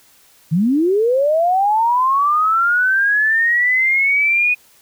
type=linear sweep; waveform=sine; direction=up; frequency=146.83 to 2489 Hz; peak=-12 dBFS; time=0.51-4.55 s; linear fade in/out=20 ms; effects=white hiss -51 dBFS RMS until 4.81 s